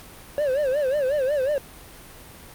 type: tone with vibrato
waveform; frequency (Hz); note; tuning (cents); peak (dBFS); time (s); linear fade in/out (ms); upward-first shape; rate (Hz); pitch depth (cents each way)
triangle; 554.4; C#5; 0; -18; 0.38-1.58; 0; sine; 5.5; 150
effects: pink hiss -44 dBFS RMS until 2.54 s + Opus 48 kbps